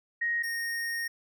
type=tone pair in turn; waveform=sine / square; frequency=1875 / 1855.6 Hz; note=A#6 / A#6; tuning=+10 / -8 cents; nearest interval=unison; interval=18 cents; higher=first; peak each=-26 / -31 dBFS; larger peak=first; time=0.21-0.43 / 0.43-1.08 s; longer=second; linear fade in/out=10 ms; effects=none